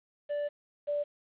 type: tone pair in turn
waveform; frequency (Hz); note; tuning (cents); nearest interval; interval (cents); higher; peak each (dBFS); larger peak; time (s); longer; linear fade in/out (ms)
triangle / sine; 584 / 584; D5 / D5; -10 / -10; unison; 0; neither; -28; neither; 0.29-0.49 / 0.87-1.04; first; 20
effects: resampled to 8000 Hz + 10-bit